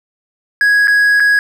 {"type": "tone with dropouts", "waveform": "triangle", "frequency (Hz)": 1661.2, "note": "G#6", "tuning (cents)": 0, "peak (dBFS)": -6, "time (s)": [0.61, 1.39], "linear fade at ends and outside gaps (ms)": 1, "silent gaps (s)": [[0.873, 0.88], [1.199, 1.203]], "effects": []}